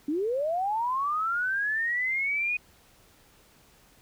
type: linear sweep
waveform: sine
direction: up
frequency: 277.2 to 2489 Hz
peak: -25 dBFS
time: 0.08-2.57 s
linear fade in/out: 5 ms
effects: pink hiss -59 dBFS RMS until 4.01 s